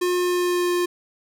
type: tone with pitch glide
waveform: square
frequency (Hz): 357.9 to 353.4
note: F4 to F4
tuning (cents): +42 to +21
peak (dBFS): -20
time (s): 0.01-0.86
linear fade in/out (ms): 10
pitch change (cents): -21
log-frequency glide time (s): 0.17-0.74
effects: none